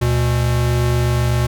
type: tone pair together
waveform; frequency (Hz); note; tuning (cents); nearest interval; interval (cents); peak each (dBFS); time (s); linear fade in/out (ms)
square; 72.7 / 120.78; D2 / B2; -17 / -38; major sixth; 879; -21 / -16; 0.01-1.47; 10
effects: none